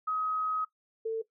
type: tone pair in turn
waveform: sine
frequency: 1266 / 447.6 Hz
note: D#6 / A4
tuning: +30 / +30 cents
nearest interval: octave + tritone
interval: 1800 cents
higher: first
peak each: -28 dBFS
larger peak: neither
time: 0.07-0.65 / 1.05-1.22 s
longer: first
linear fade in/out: 10 ms
effects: noise-tail reverb RT60 0.1 s tail -17 dB re dry